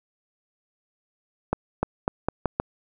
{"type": "accelerating click train", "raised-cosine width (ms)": 1, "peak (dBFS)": -8, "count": 6, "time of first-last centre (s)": [1.53, 2.6], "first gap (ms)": 300, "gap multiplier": 0.83, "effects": []}